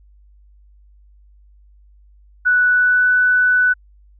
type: tone with pitch glide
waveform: sine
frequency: 1480 to 1492 Hz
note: F#6 to F#6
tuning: 0 to +14 cents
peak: -11 dBFS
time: 2.45-3.74 s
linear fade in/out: 20 ms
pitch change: +14 cents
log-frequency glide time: 2.68-3.08 s
effects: added 50 Hz sine -46 dBFS peak until 4.19 s